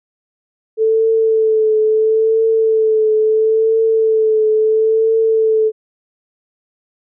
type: tone with vibrato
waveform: sine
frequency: 440 Hz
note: A4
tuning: in tune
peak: -10 dBFS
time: 0.77-5.72 s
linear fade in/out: 50 ms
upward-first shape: triangle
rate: 0.74 Hz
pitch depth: 32 cents each way
effects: none